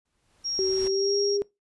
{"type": "noise with exponential growth", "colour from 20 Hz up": "pink", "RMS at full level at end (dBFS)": -39, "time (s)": [0.05, 0.88], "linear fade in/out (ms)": 5, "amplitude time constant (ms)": 180}
{"type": "tone with tremolo", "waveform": "sine", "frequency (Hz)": 5588, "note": "F8", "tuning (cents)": 0, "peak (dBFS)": -26, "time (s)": [0.44, 1.38], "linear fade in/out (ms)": 20, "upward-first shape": "sine", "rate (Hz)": 1.7, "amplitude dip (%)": 35}
{"type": "tone with pitch glide", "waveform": "sine", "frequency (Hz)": [381.9, 404.6], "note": ["G4", "G#4"], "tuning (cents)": [-45, -45], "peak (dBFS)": -23, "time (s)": [0.59, 1.42], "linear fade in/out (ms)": 0, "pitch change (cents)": 100, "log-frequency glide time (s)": [0.82, 1.17]}
{"effects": ["noise-tail reverb RT60 0.2 s tail -22 dB re dry", "resampled to 24000 Hz"]}